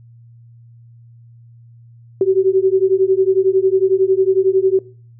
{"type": "beating tone pair", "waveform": "sine", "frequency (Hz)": [375.8, 386.8], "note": ["F#4", "G4"], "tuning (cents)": [27, -23], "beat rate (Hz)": 11, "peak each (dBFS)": -14, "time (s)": [2.21, 4.79], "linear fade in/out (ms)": 2, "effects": ["noise-tail reverb RT60 0.4 s tail -19 dB re dry", "added 117 Hz sine -41 dBFS peak until 5.19 s"]}